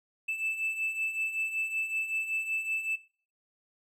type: beating tone pair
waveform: triangle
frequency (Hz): 2632 / 2637.3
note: E7 / E7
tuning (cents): -3 / 0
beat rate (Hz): 5.3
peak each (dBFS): -35 / -30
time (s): 0.28-2.96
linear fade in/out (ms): 10
effects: noise-tail reverb RT60 0.4 s tail -17 dB re dry